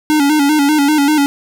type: tone with vibrato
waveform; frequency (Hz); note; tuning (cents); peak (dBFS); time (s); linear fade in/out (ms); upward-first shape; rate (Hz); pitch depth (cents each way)
square; 293.7; D4; 0; -10; 0.1-1.26; 0; square; 5.1; 70
effects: none